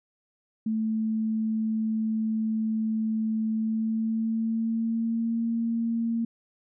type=tone with pitch glide; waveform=sine; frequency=220 to 230.1 Hz; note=A3 to A#3; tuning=0 to -22 cents; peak=-24 dBFS; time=0.66-6.25 s; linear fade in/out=5 ms; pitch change=+78 cents; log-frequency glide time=3.51-5.45 s; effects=none